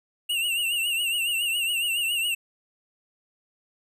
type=tone with vibrato; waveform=square; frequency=2794 Hz; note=F7; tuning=in tune; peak=-24 dBFS; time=0.29-2.35 s; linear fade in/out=10 ms; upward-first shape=triangle; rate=7.2 Hz; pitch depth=96 cents each way; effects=none